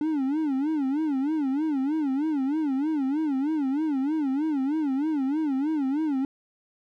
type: tone with vibrato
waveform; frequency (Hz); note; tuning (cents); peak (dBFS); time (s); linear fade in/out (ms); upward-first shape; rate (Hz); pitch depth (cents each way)
triangle; 289; D4; -28; -21; 0.01-6.25; 2; sine; 3.2; 170
effects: none